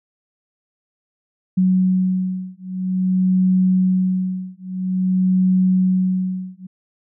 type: beating tone pair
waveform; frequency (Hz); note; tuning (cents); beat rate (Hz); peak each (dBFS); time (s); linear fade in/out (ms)
sine; 185.2 / 185.7; F#3 / F#3; +2 / +7; 0.5; -18; 1.57-6.67; 10
effects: none